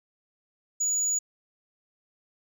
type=tone; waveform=sine; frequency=6860 Hz; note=A8; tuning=45 cents flat; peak=-22 dBFS; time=0.8-1.19 s; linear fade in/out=10 ms; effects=tanh soft clip ceiling -20 dBFS